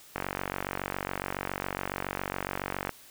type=click train; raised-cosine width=0.5 ms; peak=-15 dBFS; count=130; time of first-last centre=0.16-2.893 s; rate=47.2 Hz; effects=white hiss -53 dBFS RMS until 3.1 s